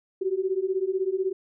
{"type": "beating tone pair", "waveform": "sine", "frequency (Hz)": [370, 386], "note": ["F#4", "G4"], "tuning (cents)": [0, -27], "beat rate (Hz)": 16, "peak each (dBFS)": [-27, -26], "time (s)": [0.21, 1.33], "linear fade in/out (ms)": 10, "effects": []}